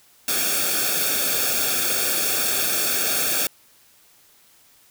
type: noise with comb filter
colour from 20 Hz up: white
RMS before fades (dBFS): -22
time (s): 0.28-3.47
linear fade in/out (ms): 2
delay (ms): 1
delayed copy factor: -0.85
effects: white hiss -55 dBFS RMS until 4.9 s